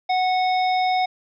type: harmonic tone with a mistuned harmonic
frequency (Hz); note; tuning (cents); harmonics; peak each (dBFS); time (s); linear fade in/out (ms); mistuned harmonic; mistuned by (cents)
740; F#5; 0; 1 / 3 / 5 / 7; -18 / -28 / -32 / -35; 0.09-1.06; 10; 3; -17
effects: none